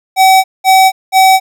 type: tone bursts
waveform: square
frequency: 761 Hz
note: F#5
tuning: 48 cents sharp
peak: -4 dBFS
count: 3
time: 0.16-1.4 s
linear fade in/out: 50 ms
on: 280 ms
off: 200 ms
effects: none